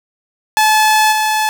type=tone with level steps; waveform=sawtooth; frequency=863 Hz; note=A5; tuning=34 cents flat; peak=-5 / -9 dBFS; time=0.57-1.49 s; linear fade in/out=0 ms; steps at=1.11 s; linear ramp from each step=20 ms; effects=7-bit